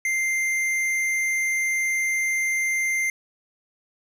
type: tone with tanh clipping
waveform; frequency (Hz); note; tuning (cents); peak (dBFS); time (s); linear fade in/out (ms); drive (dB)
sine; 2093; C7; 0; -23; 0.05-3.1; 2; 13
effects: none